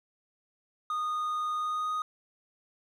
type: tone with pitch glide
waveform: triangle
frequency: 1232 to 1244.2 Hz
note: D#6 to D#6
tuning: -17 to 0 cents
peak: -27 dBFS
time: 0.9-2.02 s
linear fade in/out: 2 ms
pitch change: +17 cents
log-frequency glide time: 1.57-1.91 s
effects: none